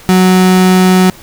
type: tone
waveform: 35% pulse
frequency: 185 Hz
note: F#3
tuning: in tune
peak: -3 dBFS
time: 0.09-1.1 s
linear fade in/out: 0 ms
effects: pink hiss -36 dBFS RMS until 1.22 s